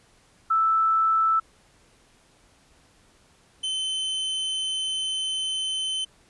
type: tone pair in turn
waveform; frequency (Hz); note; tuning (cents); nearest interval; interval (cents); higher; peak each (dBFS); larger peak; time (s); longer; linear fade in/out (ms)
sine / 45% pulse; 1318.5 / 3066; E6 / G7; 0 / -39; octave + minor third; 1461; second; -18 / -25; first; 0.5-1.4 / 3.63-6.05; second; 10
effects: pink hiss -59 dBFS RMS until 6.29 s + resampled to 24000 Hz